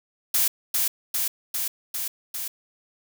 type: noise with echo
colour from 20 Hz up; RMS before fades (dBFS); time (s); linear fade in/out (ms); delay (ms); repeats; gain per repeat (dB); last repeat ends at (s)
blue; -21; 0.34-0.48; 5; 400; 5; -2; 2.48
effects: none